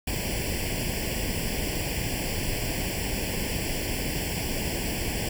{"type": "noise with comb filter", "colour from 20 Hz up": "pink", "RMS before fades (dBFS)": -29, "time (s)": [0.07, 5.29], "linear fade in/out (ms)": 5, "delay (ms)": 0.39, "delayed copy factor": 1, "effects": []}